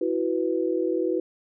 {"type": "chord", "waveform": "sine", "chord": "E suspended second", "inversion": "none", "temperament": "equal", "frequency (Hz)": [329.6, 370, 493.9], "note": ["E4", "F#4", "B4"], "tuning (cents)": [0, 0, 0], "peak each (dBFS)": [-26, -26, -28], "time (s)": [0.01, 1.2], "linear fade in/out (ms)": 5, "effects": []}